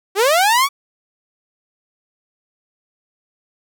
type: linear sweep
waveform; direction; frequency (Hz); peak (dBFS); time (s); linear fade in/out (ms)
sawtooth; up; 370 to 1157; -8; 0.15-0.69; 50
effects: none